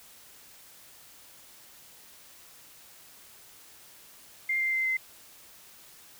sine tone with pitch steps, 2104 / 2091 / 2077 / 2064 Hz, C7 / C7 / C7 / C7, +9 / -2 / -13 / -24 cents, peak -25 dBFS, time 4.49-4.97 s, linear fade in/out 5 ms, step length 120 ms, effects white hiss -53 dBFS RMS until 6.19 s

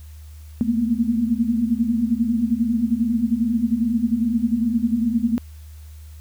sine tone cluster, 219.8 / 232.3 / 242.2 Hz, A3 / A#3 / B3, -2 / -6 / -34 cents, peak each -22 dBFS, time 0.61-5.38 s, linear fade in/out 0 ms, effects added 76 Hz sine -37 dBFS peak until 6.2 s + white hiss -54 dBFS RMS until 6.2 s

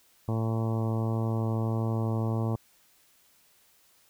harmonic tone, 112.3 Hz, A2, 36 cents sharp, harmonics 1 / 2 / 3 / 4 / 5 / 6 / 7 / 8 / 9 / 10, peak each -27 / -33 / -37 / -39 / -41 / -43 / -44 / -45 / -46 / -47 dBFS, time 0.28-2.56 s, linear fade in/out 5 ms, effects white hiss -63 dBFS RMS until 4.09 s

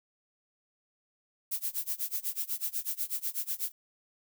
violet noise with tremolo, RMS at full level -31 dBFS, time 1.51-3.72 s, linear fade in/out 10 ms, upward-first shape sine, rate 8.1 Hz, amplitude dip 95%, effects none

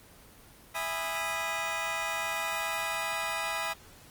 20% pulse chord, E major seventh, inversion none, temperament just, 659.3 / 824.1 / 988.9 / 1236.1 Hz, E5 / G#5 / B5 / D#6, 0 / -14 / +2 / -12 cents, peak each -32 dBFS, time 0.74-3.74 s, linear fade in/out 20 ms, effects pink hiss -54 dBFS RMS until 4.1 s + Opus 24 kbps

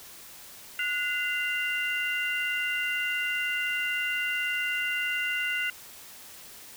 sine tone cluster, 1460 / 2049 / 2781 Hz, F#6 / C7 / F7, -24 / -37 / -8 cents, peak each -31 dBFS, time 0.79-5.7 s, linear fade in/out 2 ms, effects white hiss -47 dBFS RMS until 6.76 s

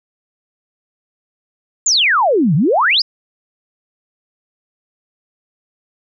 sine exponential two-way sweep, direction down then up, 7459 to 135.3 to 5320 Hz, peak -10 dBFS, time 1.86-3.02 s, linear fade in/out 5 ms, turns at 2.55 s, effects none

